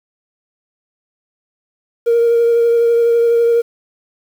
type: tone with vibrato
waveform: triangle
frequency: 467.3 Hz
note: A#4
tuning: 4 cents sharp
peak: -6 dBFS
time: 2.06-3.62 s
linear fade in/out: 20 ms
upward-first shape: triangle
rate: 12 Hz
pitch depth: 17 cents each way
effects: tanh soft clip ceiling -6 dBFS + 7-bit